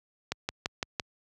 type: click train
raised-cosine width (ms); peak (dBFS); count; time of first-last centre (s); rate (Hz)
0.2; -12; 5; 0.32-0.998; 5.9
effects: high-pass 60 Hz 12 dB/octave